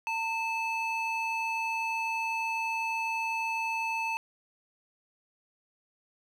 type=ring-modulated tone; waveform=triangle; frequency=1760 Hz; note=A6; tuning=in tune; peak=-24 dBFS; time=0.07-4.17 s; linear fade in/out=0 ms; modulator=854 Hz; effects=none